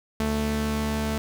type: tone pair together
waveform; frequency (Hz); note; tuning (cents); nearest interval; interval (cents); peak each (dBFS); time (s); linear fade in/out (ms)
sawtooth; 73.42 / 220.6; D2 / A3; 0 / +5; octave + perfect fifth; 1905; -25 / -22; 0.2-1.18; 0
effects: none